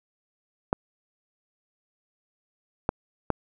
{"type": "clicks", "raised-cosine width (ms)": 1, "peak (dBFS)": -8, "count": 3, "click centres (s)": [0.729, 2.891, 3.303], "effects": []}